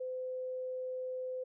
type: tone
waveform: sine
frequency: 511 Hz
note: C5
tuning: 41 cents flat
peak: -36 dBFS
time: 0-1.44 s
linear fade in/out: 10 ms
effects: none